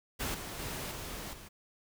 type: noise with level steps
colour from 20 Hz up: pink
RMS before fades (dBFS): -35 / -42 / -39 / -42 / -50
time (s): 0.19-1.49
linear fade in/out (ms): 20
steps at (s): 0.34 / 0.59 / 0.91 / 1.33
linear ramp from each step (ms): 5
effects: none